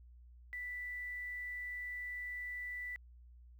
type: tone with quantisation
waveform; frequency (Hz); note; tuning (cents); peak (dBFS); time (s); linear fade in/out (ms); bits
sine; 1975.5; B6; 0; -40; 0.53-2.96; 0; 11
effects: added 60 Hz sine -55 dBFS peak until 3.59 s